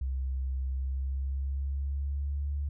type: tone with pitch glide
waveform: sine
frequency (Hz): 65.7 to 71.65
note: C2 to D2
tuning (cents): +8 to -42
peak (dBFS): -29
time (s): 0.01-2.69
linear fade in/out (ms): 5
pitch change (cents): +150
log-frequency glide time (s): 0.69-2.53
effects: none